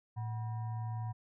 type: tone with frequency modulation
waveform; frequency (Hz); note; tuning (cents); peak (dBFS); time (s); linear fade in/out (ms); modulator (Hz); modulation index
sine; 112.6; A2; +40; -35; 0.16-1.13; 20; 857; 0.4
effects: none